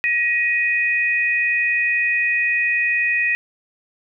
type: tone pair together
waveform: sine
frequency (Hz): 1899.6 / 2489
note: A#6 / D#7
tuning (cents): +32 / 0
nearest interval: perfect fourth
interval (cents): 468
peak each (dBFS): -19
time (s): 0.04-3.35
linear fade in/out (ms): 0
effects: none